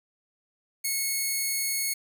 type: tone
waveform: 5% pulse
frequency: 2190 Hz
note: C#7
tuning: 22 cents flat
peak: -16 dBFS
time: 0.84-1.94 s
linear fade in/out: 10 ms
effects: none